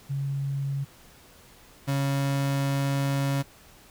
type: tone pair in turn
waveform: sine / 35% pulse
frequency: 138.59 / 138.59 Hz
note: C#3 / C#3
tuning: 0 / 0 cents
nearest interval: unison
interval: 0 cents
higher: neither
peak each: -26 / -22 dBFS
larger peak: second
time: 0.09-0.85 / 1.87-3.43 s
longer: second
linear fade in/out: 20 ms
effects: pink hiss -53 dBFS RMS until 3.9 s